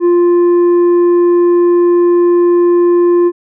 sine tone with tanh clipping, 349.2 Hz, F4, in tune, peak -7 dBFS, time 0-3.32 s, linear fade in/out 50 ms, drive 5 dB, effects none

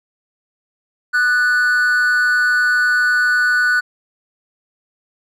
triangle tone with amplitude modulation, 1480 Hz, F#6, in tune, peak -8 dBFS, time 1.13-3.81 s, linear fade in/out 20 ms, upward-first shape sine, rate 268 Hz, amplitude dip 55%, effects none

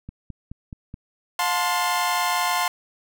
click train, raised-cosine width 5 ms, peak -23 dBFS, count 5, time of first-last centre 0.09-0.941 s, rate 4.7 Hz
sawtooth chord, F major, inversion none, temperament equal with one note detuned, 714.4 / 880 / 1046.5 Hz, F5 / A5 / C6, +39 / 0 / 0 cents, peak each -22 / -23 / -20 dBFS, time 1.39-2.68 s, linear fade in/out 2 ms
effects none

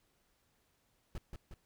brown noise with echo, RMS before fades -39 dBFS, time 1.15-1.18 s, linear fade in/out 2 ms, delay 180 ms, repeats 2, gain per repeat -4 dB, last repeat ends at 1.54 s, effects pink hiss -75 dBFS RMS until 1.65 s

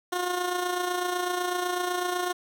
15% pulse tone with amplitude modulation, 358.3 Hz, F4, 44 cents sharp, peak -18 dBFS, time 0.12-2.33 s, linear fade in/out 10 ms, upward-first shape sine, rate 28 Hz, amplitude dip 50%, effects none

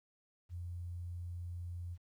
sine tone, 87.4 Hz, F2, 2 cents sharp, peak -40 dBFS, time 0.49-1.98 s, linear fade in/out 50 ms, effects 12-bit

